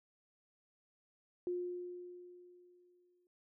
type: tone with exponential decay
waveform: sine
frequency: 356.1 Hz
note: F4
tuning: 34 cents sharp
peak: -33 dBFS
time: 1.47-3.27 s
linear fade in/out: 1 ms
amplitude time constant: 390 ms
effects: noise-tail reverb RT60 0.1 s tail -21 dB re dry